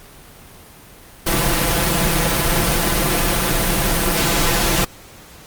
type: noise with comb filter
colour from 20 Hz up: pink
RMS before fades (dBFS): -17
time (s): 1.26-4.85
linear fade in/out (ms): 10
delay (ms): 5.9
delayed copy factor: +0.7
effects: pink hiss -42 dBFS RMS until 5.46 s + Opus 32 kbps